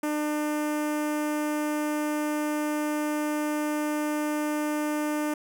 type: tone with notch filter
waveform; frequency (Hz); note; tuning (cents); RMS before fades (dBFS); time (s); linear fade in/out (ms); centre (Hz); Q
sawtooth; 300; D4; +37; -28; 0.03-5.34; 5; 4000; 0.97
effects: none